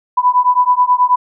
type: beating tone pair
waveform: sine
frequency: 989 / 998.3 Hz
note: B5 / B5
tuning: +2 / +18 cents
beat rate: 9.3 Hz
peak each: -12 dBFS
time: 0.17-1.16 s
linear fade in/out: 10 ms
effects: none